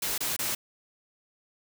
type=noise bursts; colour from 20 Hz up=white; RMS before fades=-30 dBFS; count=3; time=0.02-0.55 s; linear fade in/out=5 ms; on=160 ms; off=25 ms; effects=none